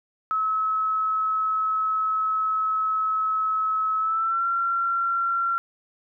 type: tone with pitch glide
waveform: sine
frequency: 1291 to 1367.8 Hz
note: E6 to F6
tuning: -37 to -36 cents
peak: -21 dBFS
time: 0.31-5.58 s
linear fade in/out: 0 ms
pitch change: +101 cents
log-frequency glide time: 3.98-4.46 s
effects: none